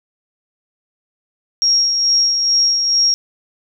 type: tone with tremolo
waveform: sine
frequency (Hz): 5588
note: F8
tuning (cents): 0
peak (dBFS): -10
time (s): 1.62-3.14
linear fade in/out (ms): 0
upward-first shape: sine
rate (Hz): 2.3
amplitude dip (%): 40
effects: none